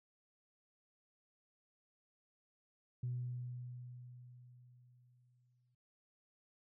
sine tone with exponential decay, 123.47 Hz, B2, in tune, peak -35 dBFS, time 3.03-5.75 s, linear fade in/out 5 ms, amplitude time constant 590 ms, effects tanh soft clip ceiling -32 dBFS

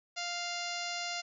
harmonic tone, 698.5 Hz, F5, in tune, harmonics 1 / 2 / 3 / 4 / 5 / 6 / 7 / 8 / 9 / 10, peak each -41 / -44 / -42 / -43 / -47 / -44 / -43 / -46 / -50 / -48 dBFS, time 0.16-1.22 s, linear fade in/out 20 ms, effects none

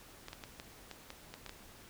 clicks, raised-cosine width 0.2 ms, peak -27 dBFS, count 9, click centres 0.284 / 0.331 / 0.438 / 0.599 / 0.913 / 1.104 / 1.34 / 1.463 / 1.494 s, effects pink hiss -56 dBFS RMS until 1.89 s

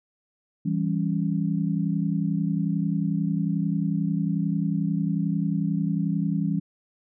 sine chord, C# diminished, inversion first, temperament equal, 164.81 / 196 / 277.2 Hz, E3 / G3 / C#4, 0 / 0 / 0 cents, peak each -25 / -26 / -30 dBFS, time 0.65-6.6 s, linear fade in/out 10 ms, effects none

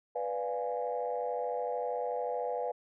sine chord, B diminished seventh, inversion none, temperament equal, 493.9 / 587.3 / 698.5 / 830.6 Hz, B4 / D5 / F5 / Ab5, 0 / 0 / 0 / 0 cents, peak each -34 / -38 / -37 / -38 dBFS, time 0.15-2.72 s, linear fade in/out 10 ms, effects tanh soft clip ceiling -22 dBFS

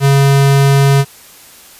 square tone, 138.6 Hz, C#3, in tune, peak -7 dBFS, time 0-1.05 s, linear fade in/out 50 ms, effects white hiss -39 dBFS RMS until 1.79 s + resampled to 32000 Hz

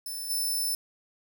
5% pulse tone with level steps, 5290 Hz, E8, 5 cents sharp, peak -28 / -21 dBFS, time 0.06-0.75 s, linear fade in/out 2 ms, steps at 0.29 s, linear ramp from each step 20 ms, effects 9-bit

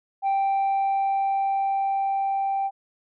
sine tone with level ramp, 784 Hz, G5, in tune, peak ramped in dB -17 to -21 dBFS, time 0.22-2.71 s, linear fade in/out 50 ms, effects tanh soft clip ceiling -19 dBFS

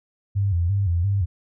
sine tone with vibrato, 92.5 Hz, F#2, in tune, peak -18 dBFS, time 0.35-1.26 s, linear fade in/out 20 ms, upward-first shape square, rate 2.9 Hz, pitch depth 130 cents each way, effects none

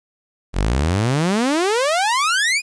sawtooth exponential sweep, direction up, 41.95 to 2526 Hz, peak -12 dBFS, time 0.53-2.62 s, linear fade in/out 50 ms, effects resampled to 22050 Hz + 9-bit

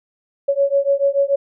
sine beating tone pair, 554.4 / 561.3 Hz, C#5 / C#5, 0 / +22 cents, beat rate 6.9 Hz, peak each -17 dBFS, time 0.48-1.36 s, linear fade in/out 10 ms, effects none

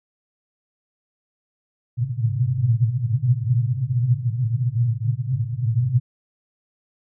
white band-pass noise, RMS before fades -21 dBFS, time 1.97-6 s, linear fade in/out 20 ms, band 110 to 130 Hz, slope 96 dB/octave, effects none

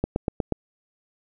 click train, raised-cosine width 2 ms, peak -9 dBFS, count 5, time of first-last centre 0.04-0.523 s, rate 8.28 Hz, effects none

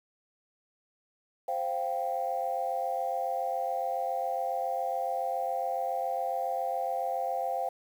sine chord, C suspended fourth, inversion none, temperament just, 523.3 / 697.7 / 784.9 Hz, C5 / F5 / G5, 0 / -2 / +2 cents, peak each -34 / -32 / -32 dBFS, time 1.48-7.69 s, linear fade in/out 5 ms, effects tanh soft clip ceiling -19 dBFS + 9-bit

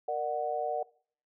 sine chord, Bb augmented, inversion none, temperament equal with one note detuned, 466.2 / 597.3 / 740 Hz, Bb4 / D5 / F#5, 0 / +29 / 0 cents, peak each -36 / -34 / -32 dBFS, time 0.08-0.83 s, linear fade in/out 5 ms, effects noise-tail reverb RT60 0.5 s tail -22 dB re dry

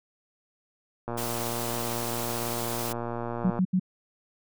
click train, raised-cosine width 1 ms, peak -19 dBFS, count 297, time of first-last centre 1.08-3.588 s, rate 118 Hz
white noise, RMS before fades -35 dBFS, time 1.17-2.93 s, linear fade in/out 10 ms
sine tone bursts, 185 Hz, F#3, in tune, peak -20 dBFS, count 3, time 3.44-3.797 s, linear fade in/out 10 ms, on 67 ms, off 78 ms
effects none

